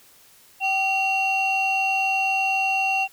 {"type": "tone pair together", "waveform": "sine", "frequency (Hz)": [770, 2744], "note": ["G5", "F7"], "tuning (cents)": [-31, -31], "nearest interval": "octave + minor seventh", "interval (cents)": 2200, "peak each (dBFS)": [-21, -20], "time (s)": [0.6, 3.08], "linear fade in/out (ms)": 50, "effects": ["tanh soft clip ceiling -16 dBFS", "white hiss -53 dBFS RMS until 3.12 s"]}